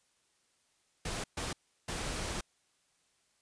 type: noise bursts at uneven times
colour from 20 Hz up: pink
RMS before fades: -37 dBFS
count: 3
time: 1.05-1.24 / 1.37-1.53 / 1.88-2.41 s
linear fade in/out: 5 ms
effects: white hiss -73 dBFS RMS until 3.41 s + resampled to 22050 Hz